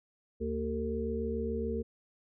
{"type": "harmonic tone with a mistuned harmonic", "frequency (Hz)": 75.7, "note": "D#2", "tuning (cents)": -47, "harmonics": [1, 3, 5, 6], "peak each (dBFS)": [-37, -36, -39, -35], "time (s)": [0.4, 1.83], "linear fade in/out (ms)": 20, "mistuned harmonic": 5, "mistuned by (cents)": 39, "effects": []}